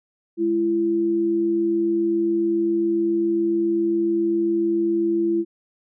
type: tone pair together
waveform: sine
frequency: 209.9 / 337.2 Hz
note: G#3 / E4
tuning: +19 / +39 cents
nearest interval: minor sixth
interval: 820 cents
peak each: -29 / -18 dBFS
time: 0.37-5.45 s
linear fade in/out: 50 ms
effects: none